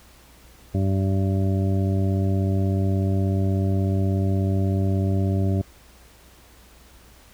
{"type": "harmonic tone", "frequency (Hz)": 96.5, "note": "G2", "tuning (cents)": -27, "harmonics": [1, 2, 3, 4, 6, 7], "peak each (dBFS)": [-20, -26, -30, -32, -36, -37], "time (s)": [0.74, 5.62], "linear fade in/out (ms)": 10, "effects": ["added 60 Hz sine -52 dBFS peak until 7.33 s", "pink hiss -52 dBFS RMS until 7.33 s"]}